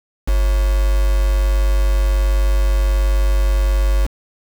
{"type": "tone with quantisation", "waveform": "sine", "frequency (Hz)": 49.34, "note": "G1", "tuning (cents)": 12, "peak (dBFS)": -12, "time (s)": [0.27, 4.07], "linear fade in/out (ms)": 20, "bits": 4, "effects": []}